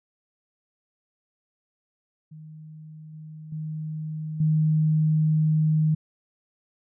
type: tone with level steps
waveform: sine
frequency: 155.56 Hz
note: D#3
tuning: in tune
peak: -40 / -38 / -29 / -18 dBFS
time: 2.31-5.95 s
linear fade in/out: 10 ms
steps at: 3.13 / 3.52 / 4.4 s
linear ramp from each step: 5 ms
effects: none